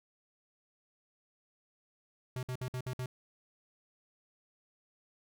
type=tone bursts; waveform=square; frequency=127.1 Hz; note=C3; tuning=50 cents flat; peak=-36 dBFS; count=6; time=2.36-3.06 s; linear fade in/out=2 ms; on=70 ms; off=56 ms; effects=none